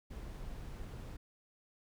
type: noise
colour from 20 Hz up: brown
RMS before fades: -45 dBFS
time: 0.1-1.17 s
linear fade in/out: 10 ms
effects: none